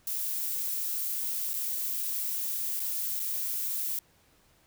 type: noise with dropouts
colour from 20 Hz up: violet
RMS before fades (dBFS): -32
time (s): 0.07-3.99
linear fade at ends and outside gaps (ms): 2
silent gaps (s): 1.534-1.539 / 2.796-2.8 / 3.195-3.199
effects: pink hiss -64 dBFS RMS until 4.66 s